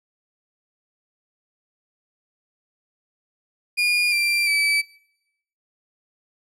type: tone with pitch steps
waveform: 35% pulse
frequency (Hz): 2431 / 2366 / 2303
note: D#7 / D7 / D7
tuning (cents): -41 / +12 / -34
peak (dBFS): -16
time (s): 3.77-4.82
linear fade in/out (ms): 20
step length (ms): 350
effects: noise-tail reverb RT60 0.8 s tail -21 dB re dry + low-pass 11000 Hz 12 dB/octave

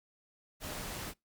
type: tone in noise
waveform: sine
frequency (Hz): 605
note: D#5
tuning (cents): -49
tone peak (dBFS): -51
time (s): 0.63-0.83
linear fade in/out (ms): 50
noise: pink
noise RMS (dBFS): -41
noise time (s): 0.6-1.14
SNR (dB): -13
effects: noise-tail reverb RT60 0.2 s tail -25 dB re dry + Opus 48 kbps

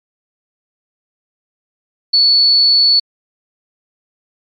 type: tone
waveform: sine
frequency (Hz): 4435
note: C#8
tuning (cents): 0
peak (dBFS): -7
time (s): 2.13-3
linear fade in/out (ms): 10
effects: MP3 48 kbps

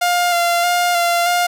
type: tone with vibrato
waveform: sawtooth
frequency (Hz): 698.5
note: F5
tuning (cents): 0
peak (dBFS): -10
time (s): 0.01-1.47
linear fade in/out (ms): 10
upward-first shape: square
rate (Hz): 1.6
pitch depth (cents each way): 19
effects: none

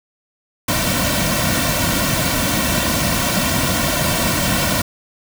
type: noise with comb filter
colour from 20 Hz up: pink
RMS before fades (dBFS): -18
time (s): 0.68-4.82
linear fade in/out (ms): 5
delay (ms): 2.4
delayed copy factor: -0.8
effects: none

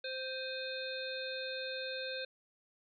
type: harmonic tone with a mistuned harmonic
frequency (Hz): 522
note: C5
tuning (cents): -4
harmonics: 1 / 3 / 5 / 7 / 8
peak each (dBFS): -41 / -44 / -47 / -45 / -45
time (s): 0.04-2.25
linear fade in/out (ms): 5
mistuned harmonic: 5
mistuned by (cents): -69
effects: none

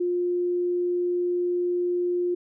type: tone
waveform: sine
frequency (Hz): 354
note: F4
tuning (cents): +23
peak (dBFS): -22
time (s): 0-2.35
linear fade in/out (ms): 10
effects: none

